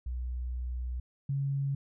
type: tone pair in turn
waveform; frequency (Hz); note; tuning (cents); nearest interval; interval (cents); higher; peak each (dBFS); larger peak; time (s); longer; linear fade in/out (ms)
sine; 61.74 / 138.6; B1 / C#3; 0 / 0; octave + major second; 1400; second; -32 / -28; second; 0.06-1 / 1.29-1.75; first; 5
effects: none